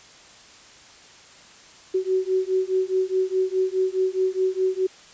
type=beating tone pair; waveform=sine; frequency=373 / 377.8 Hz; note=F#4 / F#4; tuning=+14 / +36 cents; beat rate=4.8 Hz; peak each=-23 dBFS; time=1.94-4.87 s; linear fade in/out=10 ms; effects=white hiss -48 dBFS RMS until 5.13 s + resampled to 16000 Hz